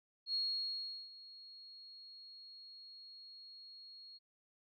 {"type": "tone with ADSR envelope", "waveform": "sine", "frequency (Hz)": 4300, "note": "C8", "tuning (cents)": 47, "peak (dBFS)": -33, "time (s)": [0.26, 4.19], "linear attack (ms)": 80, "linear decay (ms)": 750, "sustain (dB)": -19, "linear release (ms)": 27, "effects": []}